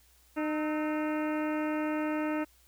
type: harmonic tone with a mistuned harmonic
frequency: 305.2 Hz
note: D#4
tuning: 33 cents flat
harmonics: 1 / 2 / 3 / 4 / 5 / 6 / 7 / 8 / 9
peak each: -30 / -36 / -40 / -42 / -44 / -46 / -47 / -48 / -49 dBFS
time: 0.36-2.45 s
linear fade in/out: 20 ms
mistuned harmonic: 4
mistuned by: +88 cents
effects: added 60 Hz sine -64 dBFS peak until 2.67 s + white hiss -64 dBFS RMS until 2.67 s